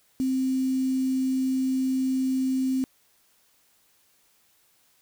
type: tone with quantisation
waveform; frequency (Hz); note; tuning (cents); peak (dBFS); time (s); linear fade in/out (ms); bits
sine; 261.6; C4; 0; -22; 0.2-2.84; 0; 7
effects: white hiss -64 dBFS RMS until 5.01 s